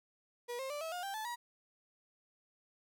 35% pulse tone with pitch steps, 482 / 531.7 / 586.6 / 647.1 / 713.9 / 787.5 / 868.8 / 958.4 Hz, B4 / C5 / D5 / E5 / F5 / G5 / A5 / A#5, -42 / +28 / -2 / -32 / +38 / +8 / -22 / +48 cents, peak -37 dBFS, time 0.48-1.36 s, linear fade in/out 20 ms, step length 110 ms, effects none

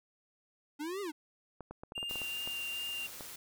square linear two-way sweep, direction up then down, 283 to 415.3 to 283 Hz, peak -37 dBFS, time 0.79-1.12 s, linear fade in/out 20 ms, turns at 1.01 s
clicks, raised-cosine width 1 ms, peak -30 dBFS, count 11, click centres 1.607 / 1.71 / 1.835 / 1.921 / 1.979 / 2.029 / 2.111 / 2.157 / 2.217 / 2.475 / 3.208 s
triangle tone with vibrato, 2794 Hz, F7, in tune, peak -35 dBFS, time 1.95-3.07 s, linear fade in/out 10 ms, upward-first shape sine, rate 2.5 Hz, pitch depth 9 cents each way
white noise, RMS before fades -47 dBFS, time 2.09-3.36 s, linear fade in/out 5 ms
effects none

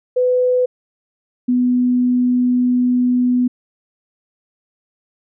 sine tone pair in turn, 501 / 248.1 Hz, B4 / B3, +25 / +8 cents, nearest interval octave, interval 1217 cents, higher first, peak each -12 dBFS, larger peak neither, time 0.16-0.66 / 1.48-3.48 s, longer second, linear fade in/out 10 ms, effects none

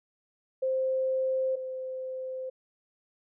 sine tone pair in turn, 523.3 / 518.5 Hz, C5 / C5, 0 / -16 cents, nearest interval unison, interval 16 cents, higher first, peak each -25 / -33 dBFS, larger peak first, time 0.62-1.56 / 1.56-2.5 s, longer neither, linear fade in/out 10 ms, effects none

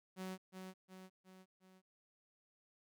sawtooth tone with echo, 187.1 Hz, F#3, 20 cents sharp, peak -39 dBFS, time 0.16-0.38 s, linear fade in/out 50 ms, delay 360 ms, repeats 4, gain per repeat -5 dB, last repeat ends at 1.82 s, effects none

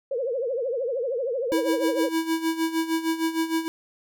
sine tone with vibrato, 504 Hz, B4, 35 cents sharp, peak -24 dBFS, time 0.11-2.09 s, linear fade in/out 5 ms, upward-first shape triangle, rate 13 Hz, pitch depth 220 cents each way
square tone with tremolo, 325.3 Hz, E4, 23 cents flat, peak -21 dBFS, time 1.52-3.68 s, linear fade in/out 0 ms, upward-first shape sine, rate 6.5 Hz, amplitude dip 75%
effects none

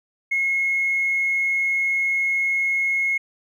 triangle tone with tanh clipping, 2167 Hz, C#7, 40 cents flat, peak -18 dBFS, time 0.31-3.18 s, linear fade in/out 10 ms, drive 1 dB, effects none

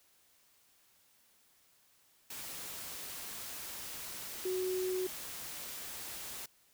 sine tone in noise, 370 Hz, F#4, in tune, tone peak -32 dBFS, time 4.45-5.07 s, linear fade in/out 5 ms, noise white, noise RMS -44 dBFS, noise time 2.3-6.46 s, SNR +9 dB, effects white hiss -68 dBFS RMS until 6.73 s

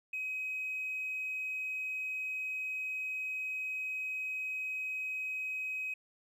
sine tone with hard clipping, 2532 Hz, D#7, 30 cents sharp, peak -35 dBFS, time 0.13-5.94 s, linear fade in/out 5 ms, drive 1 dB, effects none

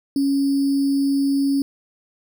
sine tone with sample-and-hold, 277.2 Hz, C#4, in tune, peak -16 dBFS, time 0.16-1.62 s, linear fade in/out 2 ms, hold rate 4900 Hz, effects none

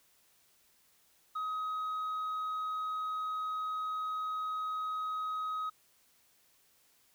sine tone with tanh clipping, 1264 Hz, D#6, 27 cents sharp, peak -34 dBFS, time 1.35-5.7 s, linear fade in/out 10 ms, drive 2 dB, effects white hiss -68 dBFS RMS until 7.14 s

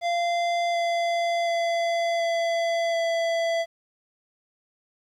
square tone with pitch steps, 690 / 684.4 / 678.9 / 673.5 / 668 Hz, F5 / F5 / F5 / E5 / E5, -21 / -35 / -49 / +37 / +23 cents, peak -23 dBFS, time 0.01-3.66 s, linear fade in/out 50 ms, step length 730 ms, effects low-pass 5000 Hz 12 dB/octave + 10-bit

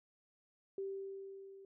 sine tone with level ramp, 390 Hz, G4, 9 cents flat, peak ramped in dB -37 to -53 dBFS, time 0.78-1.65 s, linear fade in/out 2 ms, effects none

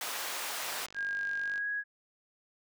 pink high-pass noise, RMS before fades -37 dBFS, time 0.01-0.86 s, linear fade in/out 2 ms, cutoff 790 Hz, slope 12 dB/octave
click train, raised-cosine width 0.2 ms, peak -31 dBFS, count 47, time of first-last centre 0.64-1.579 s, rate 49 Hz
sine tone with pitch glide, 1621 to 1660.8 Hz, G#6 to G#6, -42 to 0 cents, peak -31 dBFS, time 0.94-1.84 s, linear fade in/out 50 ms, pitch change +42 cents, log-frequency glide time 1.4-1.68 s
effects none

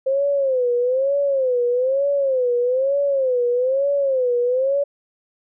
sine tone with vibrato, 523.3 Hz, C5, in tune, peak -16 dBFS, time 0.06-4.84 s, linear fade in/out 10 ms, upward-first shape sine, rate 1.1 Hz, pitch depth 140 cents each way, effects none

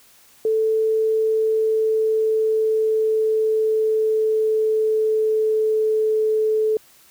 sine tone with pitch glide, 440 to 434.4 Hz, A4 to A4, 0 to -22 cents, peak -16 dBFS, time 0.45-6.77 s, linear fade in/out 2 ms, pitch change -22 cents, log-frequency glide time 1.14-6.3 s, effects white hiss -52 dBFS RMS until 7.1 s

